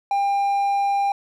triangle tone, 799 Hz, G5, 33 cents sharp, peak -16 dBFS, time 0.11-1.12 s, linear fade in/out 2 ms, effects none

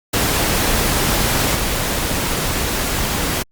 pink noise with level steps, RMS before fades -17 / -20 dBFS, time 0.13-3.43 s, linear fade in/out 10 ms, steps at 1.55 s, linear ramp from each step 5 ms, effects Opus 48 kbps

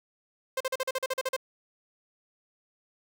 sawtooth tone bursts, 523.3 Hz, C5, in tune, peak -23 dBFS, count 11, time 0.57-1.365 s, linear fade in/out 5 ms, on 35 ms, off 41 ms, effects none

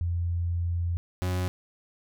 sine / 40% pulse tone pair in turn, 86.1 / 91.12 Hz, F2 / F#2, -24 / -26 cents, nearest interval minor second, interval 98 cents, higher second, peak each -25 dBFS, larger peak neither, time 0.01-0.97 / 1.22-1.48 s, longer first, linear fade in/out 0 ms, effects none

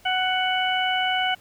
harmonic tone, 743 Hz, F#5, 7 cents sharp, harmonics 1 / 2 / 3 / 4, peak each -24 / -27 / -29 / -26 dBFS, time 0.05-1.35 s, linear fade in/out 10 ms, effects pink hiss -54 dBFS RMS until 1.4 s

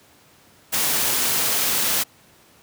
white noise, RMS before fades -21 dBFS, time 0.72-2.04 s, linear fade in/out 20 ms, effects pink hiss -53 dBFS RMS until 2.62 s + high-pass 100 Hz 12 dB/octave

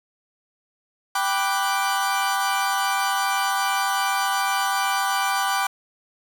40% pulse chord, G major seventh, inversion none, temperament equal, 784 / 987.8 / 1174.7 / 1480 Hz, G5 / B5 / D6 / F#6, 0 / 0 / 0 / 0 cents, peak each -24 / -27 / -25 / -27 dBFS, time 1.15-5.67 s, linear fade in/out 5 ms, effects none

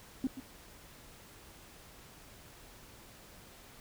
sine tone with echo, 261.6 Hz, C4, in tune, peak -27 dBFS, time 0.24-0.27 s, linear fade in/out 2 ms, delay 130 ms, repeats 1, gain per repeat -13 dB, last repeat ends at 0.4 s, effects tanh soft clip ceiling -24 dBFS + pink hiss -55 dBFS RMS until 3.8 s

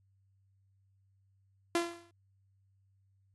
sawtooth tone with exponential decay, 341.7 Hz, F4, 38 cents flat, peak -22 dBFS, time 1.75-2.11 s, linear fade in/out 2 ms, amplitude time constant 77 ms, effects added 97 Hz sine -67 dBFS peak until 3.34 s + AAC 32 kbps

